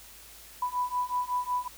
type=beating tone pair; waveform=sine; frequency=987.8 / 993.2 Hz; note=B5 / B5; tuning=0 / +9 cents; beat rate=5.4 Hz; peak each=-31 / -30 dBFS; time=0.62-1.68 s; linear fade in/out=5 ms; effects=added 54 Hz sine -58 dBFS peak until 1.77 s + white hiss -50 dBFS RMS until 1.77 s